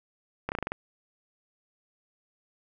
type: slowing click train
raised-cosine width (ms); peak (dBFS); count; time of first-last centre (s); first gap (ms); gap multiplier
0.5; -15; 7; 0.49-0.719; 29; 1.11
effects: none

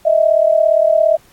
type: tone pair together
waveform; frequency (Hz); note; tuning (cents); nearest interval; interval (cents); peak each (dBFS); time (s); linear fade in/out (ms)
sine; 622.3 / 659.7; D#5 / E5; 0 / +1; minor second; 101; -12; 0.05-1.17; 10
effects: pink hiss -50 dBFS RMS until 1.32 s + AAC 64 kbps

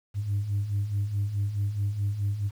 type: beating tone pair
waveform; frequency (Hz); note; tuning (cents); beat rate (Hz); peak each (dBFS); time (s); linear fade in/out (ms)
sine; 98 / 102.7; G2 / G#2; 0 / -19; 4.7; -31 / -25; 0.14-2.51; 50
effects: tanh soft clip ceiling -21 dBFS + 9-bit

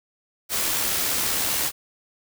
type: noise with amplitude modulation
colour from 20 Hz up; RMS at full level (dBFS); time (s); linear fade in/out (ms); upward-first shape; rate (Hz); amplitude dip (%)
white; -23; 0.49-1.72; 50; sine; 75.3; 25
effects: none

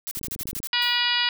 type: noise bursts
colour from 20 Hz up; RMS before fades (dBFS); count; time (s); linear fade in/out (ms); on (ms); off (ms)
blue; -31; 8; 0.07-0.672; 0; 42; 38
type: clicks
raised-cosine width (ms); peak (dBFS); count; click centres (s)
3; -28; 12; 0.172 / 0.213 / 0.244 / 0.283 / 0.32 / 0.361 / 0.411 / 0.456 / 0.49 / 0.531 / 0.566 / 0.602
type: harmonic tone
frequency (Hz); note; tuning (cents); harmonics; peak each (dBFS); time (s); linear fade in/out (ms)
483.9; B4; -35; 2 / 3 / 4 / 5 / 6 / 7 / 8 / 9 / 10; -32 / -31 / -28 / -30 / -25 / -30 / -30 / -33 / -29; 0.73-1.29; 2
type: noise with exponential decay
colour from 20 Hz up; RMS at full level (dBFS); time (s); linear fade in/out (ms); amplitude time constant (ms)
violet; -36; 0.82-1.11; 1; 62
effects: none

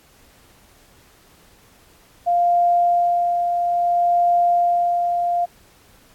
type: tone with tremolo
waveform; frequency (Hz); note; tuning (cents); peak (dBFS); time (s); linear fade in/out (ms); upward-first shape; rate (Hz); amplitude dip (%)
sine; 698.5; F5; 0; -13; 2.26-5.46; 20; sine; 0.6; 40
effects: pink hiss -53 dBFS RMS until 6.14 s + AAC 64 kbps

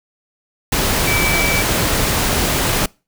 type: tone in noise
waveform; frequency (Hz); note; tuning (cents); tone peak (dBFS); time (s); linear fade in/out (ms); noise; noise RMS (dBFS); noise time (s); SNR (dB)
sine; 2308; D7; -31; -18; 1.07-1.62; 5; pink; -17; 0.72-2.86; -4
effects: noise-tail reverb RT60 0.3 s tail -25 dB re dry

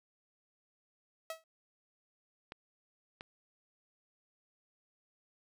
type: tone with exponential decay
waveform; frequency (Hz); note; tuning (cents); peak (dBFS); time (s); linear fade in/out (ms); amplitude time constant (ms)
sawtooth; 646; E5; -35; -32; 1.3-1.44; 2; 29
type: clicks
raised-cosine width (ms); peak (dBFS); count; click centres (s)
0.3; -28; 2; 2.521 / 3.209
effects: none

